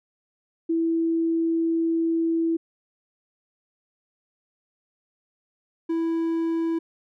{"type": "tone pair in turn", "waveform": ["sine", "triangle"], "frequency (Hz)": [329.6, 329.6], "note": ["E4", "E4"], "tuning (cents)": [0, 0], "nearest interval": "unison", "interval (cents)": 0, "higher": "neither", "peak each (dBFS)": -20, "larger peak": "neither", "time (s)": [[0.69, 2.57], [5.89, 6.79]], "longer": "first", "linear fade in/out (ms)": 10, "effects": []}